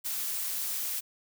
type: noise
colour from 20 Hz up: blue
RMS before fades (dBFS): -33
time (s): 0.04-1.01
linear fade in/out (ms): 20
effects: none